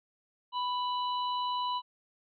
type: harmonic tone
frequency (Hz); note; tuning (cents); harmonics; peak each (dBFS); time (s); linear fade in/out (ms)
990; B5; +4; 1 / 3 / 4; -30 / -40 / -42; 0.52-1.82; 50
effects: none